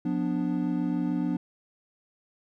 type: chord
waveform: triangle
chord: B diminished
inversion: second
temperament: equal with one note detuned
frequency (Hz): 177.67 / 246.9 / 293.7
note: F3 / B3 / D4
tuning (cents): +30 / 0 / 0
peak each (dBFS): -28 / -28 / -27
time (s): 0.05-1.37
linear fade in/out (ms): 5
effects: none